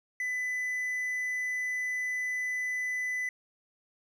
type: tone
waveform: triangle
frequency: 2000 Hz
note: B6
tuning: 21 cents sharp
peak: -28 dBFS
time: 0.2-3.29 s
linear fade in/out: 2 ms
effects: none